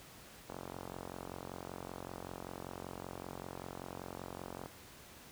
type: click train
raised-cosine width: 1 ms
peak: -29 dBFS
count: 189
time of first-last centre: 0.5-4.659 s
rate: 45.2 Hz
effects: pink hiss -55 dBFS RMS until 5.31 s + high-pass 60 Hz 12 dB/octave